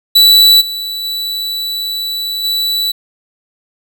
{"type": "tone with level steps", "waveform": "45% pulse", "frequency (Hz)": 3951, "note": "B7", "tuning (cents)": 0, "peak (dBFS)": [-4, -19, -17, -13], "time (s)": [0.15, 2.92], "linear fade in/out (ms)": 10, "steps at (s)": [0.6, 1.03, 2.43], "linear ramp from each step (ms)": 20, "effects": []}